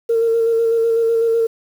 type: tone with vibrato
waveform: sine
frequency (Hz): 457.9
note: A#4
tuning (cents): -31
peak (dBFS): -12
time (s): 0.09-1.47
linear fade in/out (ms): 10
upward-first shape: square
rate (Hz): 8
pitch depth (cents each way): 17
effects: tanh soft clip ceiling -8 dBFS + 7-bit